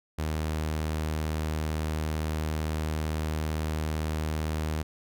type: tone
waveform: sawtooth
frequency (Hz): 77.78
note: D#2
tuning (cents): 0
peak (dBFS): -24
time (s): 0.18-4.83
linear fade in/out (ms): 10
effects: none